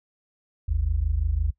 sine tone pair together, 51.91 / 77.78 Hz, G#1 / D#2, 0 / 0 cents, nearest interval perfect fifth, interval 700 cents, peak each -24 dBFS, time 0.68-1.51 s, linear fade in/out 10 ms, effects noise-tail reverb RT60 0.1 s tail -20 dB re dry

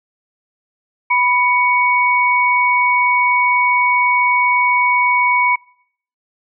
sine tone pair together, 987.8 / 2238 Hz, B5 / C#7, 0 / +16 cents, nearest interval octave + major second, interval 1416 cents, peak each -14 dBFS, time 1.1-5.56 s, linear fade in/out 10 ms, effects noise-tail reverb RT60 0.6 s tail -23 dB re dry

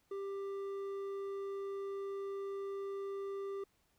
sine tone with hard clipping, 394.4 Hz, G4, 11 cents sharp, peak -40 dBFS, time 0.11-3.64 s, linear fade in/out 5 ms, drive 6 dB, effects pink hiss -75 dBFS RMS until 3.98 s

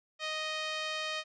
5% pulse tone with low-pass filter, 622.3 Hz, D#5, in tune, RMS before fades -36 dBFS, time 0.19-1.24 s, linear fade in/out 50 ms, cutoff 3500 Hz, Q 1, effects none

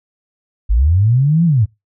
sine linear two-way sweep, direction up then down, 45.65 to 174.61 to 93.1 Hz, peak -9 dBFS, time 0.69-1.66 s, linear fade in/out 20 ms, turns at 1.45 s, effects noise-tail reverb RT60 0.2 s tail -22 dB re dry

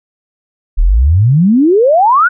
sine exponential sweep, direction up, 34.61 to 1523 Hz, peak -5 dBFS, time 0.77-2.29 s, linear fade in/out 20 ms, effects none

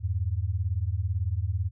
sine beating tone pair, 83.4 / 101.4 Hz, E2 / G#2, +21 / -41 cents, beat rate 18 Hz, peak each -28 dBFS, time 0-1.71 s, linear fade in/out 50 ms, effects none

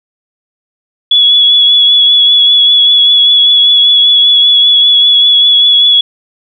sine tone with vibrato, 3388 Hz, G#7, 34 cents sharp, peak -3 dBFS, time 1.11-6.01 s, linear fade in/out 5 ms, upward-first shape triangle, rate 5.1 Hz, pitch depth 25 cents each way, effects none

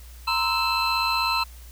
triangle tone cluster, 935 / 1031 / 1318 / 2636 / 4089 Hz, A#5 / C6 / E6 / E7 / C8, +5 / -26 / -1 / -1 / -41 cents, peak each -26 dBFS, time 0.27-1.44 s, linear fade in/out 10 ms, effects added 60 Hz sine -41 dBFS peak until 1.71 s + white hiss -51 dBFS RMS until 1.71 s

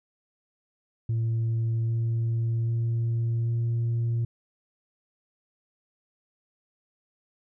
sine tone with pitch steps, 114 / 114.86 / 115.72 / 116.6 Hz, A#2 / A#2 / A#2 / A#2, -38 / -25 / -12 / +1 cents, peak -21 dBFS, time 1.09-4.25 s, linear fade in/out 5 ms, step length 790 ms, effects tanh soft clip ceiling -22 dBFS

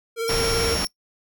square tone with vibrato, 457.6 Hz, A#4, 32 cents flat, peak -23 dBFS, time 0.16-0.78 s, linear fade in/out 50 ms, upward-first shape triangle, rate 18 Hz, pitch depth 30 cents each way
sawtooth tone, 5500 Hz, F8, 27 cents flat, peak -24 dBFS, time 0.28-0.87 s, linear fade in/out 0 ms
pink low-pass noise, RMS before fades -26 dBFS, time 0.29-0.85 s, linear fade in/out 2 ms, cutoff 7500 Hz, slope 96 dB/octave
effects noise-tail reverb RT60 0.1 s tail -20 dB re dry

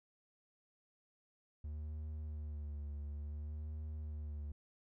triangle tone with vibrato, 74.7 Hz, D2, 30 cents sharp, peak -39 dBFS, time 1.64-4.52 s, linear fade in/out 5 ms, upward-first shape sine, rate 0.57 Hz, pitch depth 49 cents each way, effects none

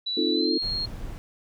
sine tone with pitch glide, 3946 to 4254 Hz, B7 to C8, -2 to +28 cents, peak -26 dBFS, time 0.06-0.86 s, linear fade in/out 10 ms, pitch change +130 cents, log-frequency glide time 0.31-0.56 s
sine chord, F dominant seventh, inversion second, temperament equal, 261.6 / 311.1 / 349.2 / 440 Hz, C4 / Eb4 / F4 / A4, 0 / 0 / 0 / 0 cents, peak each -29 / -26 / -27 / -30 dBFS, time 0.17-0.58 s, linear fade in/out 5 ms
brown noise, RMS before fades -35 dBFS, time 0.62-1.18 s, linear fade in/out 0 ms
effects none

